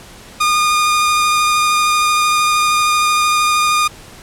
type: tone with vibrato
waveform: sawtooth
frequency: 1219 Hz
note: D#6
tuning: 36 cents flat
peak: -8 dBFS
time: 0.4-3.88 s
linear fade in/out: 10 ms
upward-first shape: sine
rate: 13 Hz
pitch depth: 10 cents each way
effects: pink hiss -38 dBFS RMS until 4.22 s + low-pass 11000 Hz 12 dB/octave